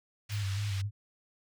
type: tone with vibrato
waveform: sine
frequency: 100.5 Hz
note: G2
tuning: 44 cents sharp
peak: -30 dBFS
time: 0.29-0.91 s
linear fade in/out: 50 ms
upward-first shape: square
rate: 3.6 Hz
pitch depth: 49 cents each way
type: band-pass noise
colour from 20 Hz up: pink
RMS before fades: -45 dBFS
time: 0.29-0.82 s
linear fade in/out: 10 ms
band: 2000 to 5700 Hz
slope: 12 dB/octave
type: noise with exponential decay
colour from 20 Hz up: violet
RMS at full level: -48 dBFS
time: 0.32-0.55 s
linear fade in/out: 0 ms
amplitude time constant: 48 ms
effects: none